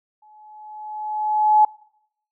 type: tone with exponential growth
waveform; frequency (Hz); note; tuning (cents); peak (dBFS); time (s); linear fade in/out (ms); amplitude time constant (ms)
sine; 852; G#5; +44; -9; 0.22-1.65; 5; 310
effects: noise-tail reverb RT60 0.7 s tail -23 dB re dry